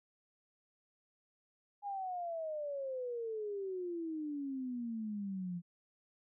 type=exponential sweep; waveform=sine; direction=down; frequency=825 to 171 Hz; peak=-37 dBFS; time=1.82-5.62 s; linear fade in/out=50 ms; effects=none